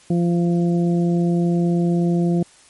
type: harmonic tone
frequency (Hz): 172.5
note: F3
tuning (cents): -21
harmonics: 1 / 2 / 3 / 4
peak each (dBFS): -16 / -22 / -32 / -32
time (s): 0.1-2.43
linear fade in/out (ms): 5
effects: white hiss -50 dBFS RMS until 2.69 s + MP3 48 kbps